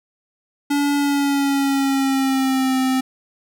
square tone with pitch glide, 286.1 to 260.8 Hz, D4 to C4, -45 to -5 cents, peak -17 dBFS, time 0.7-3.01 s, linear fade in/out 10 ms, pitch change -160 cents, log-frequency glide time 0.96-2.78 s, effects none

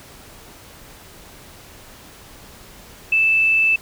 sine tone, 2637 Hz, E7, in tune, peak -13 dBFS, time 3.12-3.76 s, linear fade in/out 5 ms, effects pink hiss -43 dBFS RMS until 3.81 s

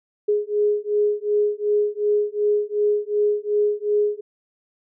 sine beating tone pair, 415.3 / 418 Hz, G#4 / G#4, 0 / +11 cents, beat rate 2.7 Hz, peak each -21 dBFS, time 0.28-4.21 s, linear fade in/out 10 ms, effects none

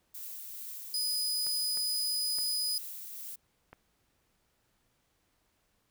violet noise with tremolo, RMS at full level -42 dBFS, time 0.14-3.36 s, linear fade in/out 10 ms, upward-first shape triangle, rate 2.3 Hz, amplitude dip 25%
sawtooth tone, 4978 Hz, D#8, in tune, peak -27 dBFS, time 0.94-2.78 s, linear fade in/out 2 ms
clicks, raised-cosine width 0.5 ms, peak -33 dBFS, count 4, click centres 1.467 / 1.773 / 2.386 / 3.73 s
effects pink hiss -74 dBFS RMS until 5.9 s

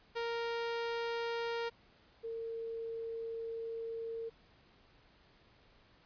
sawtooth / sine tone pair in turn, 465.9 / 455.8 Hz, A#4 / A#4, -1 / -39 cents, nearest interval unison, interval 38 cents, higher first, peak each -31 / -38 dBFS, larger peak first, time 0.15-1.7 / 2.23-4.3 s, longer second, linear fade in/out 20 ms, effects pink hiss -65 dBFS RMS until 6.05 s + resampled to 11025 Hz

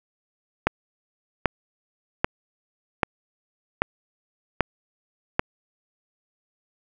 click train, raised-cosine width 0.5 ms, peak -3 dBFS, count 7, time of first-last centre 0.67-5.394 s, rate 1.27 Hz, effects none

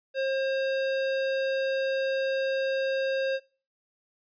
square tone, 535 Hz, C5, 38 cents sharp, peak -26 dBFS, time 0.14-3.4 s, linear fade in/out 50 ms, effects noise-tail reverb RT60 0.4 s tail -25 dB re dry + resampled to 11025 Hz

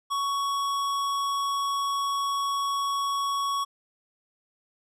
sine tone with hard clipping, 1116 Hz, C#6, 11 cents sharp, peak -27 dBFS, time 0.1-3.65 s, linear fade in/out 20 ms, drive 15 dB, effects none

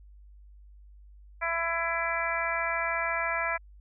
harmonic tone, 334 Hz, E4, 23 cents sharp, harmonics 2 / 3 / 4 / 5 / 6 / 7, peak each -34 / -34 / -34 / -34 / -34 / -34 dBFS, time 1.41-3.58 s, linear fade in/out 20 ms, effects added 50 Hz sine -49 dBFS peak until 3.8 s

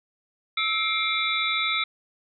sine tone cluster, 1309 / 2127 / 2340 / 3518 / 3852 Hz, E6 / C7 / D7 / A7 / B7, -13 / +28 / -7 / -1 / -44 cents, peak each -29 dBFS, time 0.57-1.84 s, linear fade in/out 5 ms, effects none

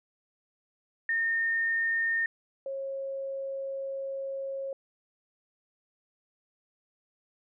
sine tone pair in turn, 1827 / 543.2 Hz, A#6 / C#5, -35 / -35 cents, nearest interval octave + major sixth, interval 2100 cents, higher first, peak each -25 / -32 dBFS, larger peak first, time 1.09-2.26 / 2.66-4.73 s, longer second, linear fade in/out 2 ms, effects none

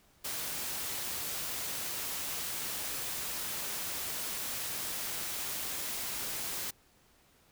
white noise, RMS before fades -37 dBFS, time 0.24-6.71 s, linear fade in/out 10 ms, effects pink hiss -65 dBFS RMS until 7.51 s

